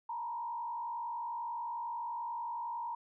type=tone with frequency modulation; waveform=sine; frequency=941 Hz; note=A#5; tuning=16 cents sharp; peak=-36 dBFS; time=0.09-2.95 s; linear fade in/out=5 ms; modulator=51.1 Hz; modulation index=0.82; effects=none

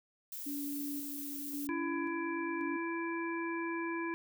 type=noise; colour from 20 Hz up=violet; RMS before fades=-43 dBFS; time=0.32-1.67 s; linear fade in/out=2 ms
type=tone with tremolo; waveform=sine; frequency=285.6 Hz; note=D4; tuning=48 cents flat; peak=-37 dBFS; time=0.46-2.77 s; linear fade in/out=10 ms; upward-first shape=square; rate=0.93 Hz; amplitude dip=45%
type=harmonic tone; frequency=334.5 Hz; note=E4; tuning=25 cents sharp; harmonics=1 / 3 / 5 / 7; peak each=-36 / -41 / -43 / -44 dBFS; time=1.69-4.14 s; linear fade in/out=0 ms
effects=none

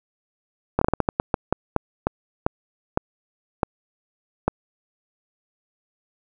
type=slowing click train; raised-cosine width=1 ms; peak=-4 dBFS; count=16; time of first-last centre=0.79-4.48 s; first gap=24 ms; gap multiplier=1.29; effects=none

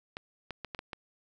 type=clicks; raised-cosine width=0.3 ms; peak=-22 dBFS; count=6; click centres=0.169 / 0.507 / 0.647 / 0.748 / 0.791 / 0.932 s; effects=none

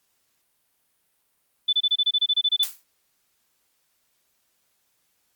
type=tone bursts; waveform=sine; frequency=3500 Hz; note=A7; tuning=10 cents flat; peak=-17 dBFS; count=13; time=1.68-2.642 s; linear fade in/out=10 ms; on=50 ms; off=26 ms
type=noise with exponential decay; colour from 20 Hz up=blue; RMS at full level=-25 dBFS; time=2.63-2.83 s; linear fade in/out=0 ms; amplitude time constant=42 ms
effects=white hiss -70 dBFS RMS until 5.35 s + Opus 48 kbps

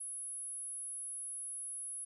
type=tone; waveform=sine; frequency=10680 Hz; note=E9; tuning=22 cents sharp; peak=-40 dBFS; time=0-2.05 s; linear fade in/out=10 ms; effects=none

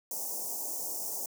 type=band-stop noise; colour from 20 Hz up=white; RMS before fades=-36 dBFS; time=0.11-1.26 s; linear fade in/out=2 ms; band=910 to 5500 Hz; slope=48 dB/octave; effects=high-pass 300 Hz 12 dB/octave

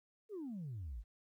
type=exponential sweep; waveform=sine; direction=down; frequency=452.7 to 46.93 Hz; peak=-40 dBFS; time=0.29-1.04 s; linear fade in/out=50 ms; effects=tanh soft clip ceiling -39 dBFS + 13-bit

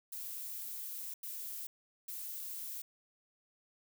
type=noise bursts at uneven times; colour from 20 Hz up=violet; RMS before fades=-43 dBFS; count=3; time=0.12-1.14 / 1.23-1.67 / 2.08-2.82 s; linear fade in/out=5 ms; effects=none

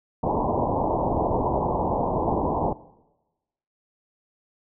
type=low-pass noise; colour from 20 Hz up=white; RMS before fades=-24 dBFS; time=0.23-2.73 s; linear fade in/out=5 ms; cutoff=1000 Hz; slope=96 dB/octave; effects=noise-tail reverb RT60 1.0 s tail -19 dB re dry

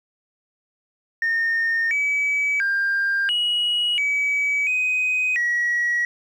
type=tone with pitch steps; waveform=sine; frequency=1829 / 2286 / 1596 / 2907 / 2281 / 2508 / 1917 Hz; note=A#6 / D7 / G6 / F#7 / C#7 / D#7 / A#6; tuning=-33 / -47 / +31 / -31 / +49 / +13 / +48 cents; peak=-17 dBFS; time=1.22-6.05 s; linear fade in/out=2 ms; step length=690 ms; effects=tanh soft clip ceiling -16 dBFS + 9-bit

